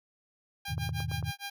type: tone with tremolo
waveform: 10% pulse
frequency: 803 Hz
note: G5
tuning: 41 cents sharp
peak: -27 dBFS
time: 0.65-1.5 s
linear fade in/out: 5 ms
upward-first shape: sine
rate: 6.5 Hz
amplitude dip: 100%
type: chord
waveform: sine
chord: E major seventh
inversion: none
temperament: equal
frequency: 82.41 / 103.83 / 123.47 / 155.56 Hz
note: E2 / G#2 / B2 / D#3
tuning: 0 / 0 / 0 / 0 cents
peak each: -37 dBFS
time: 0.68-1.32 s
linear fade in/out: 20 ms
type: click train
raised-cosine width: 1 ms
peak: -29 dBFS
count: 5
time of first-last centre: 0.78-1.227 s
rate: 8.95 Hz
effects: none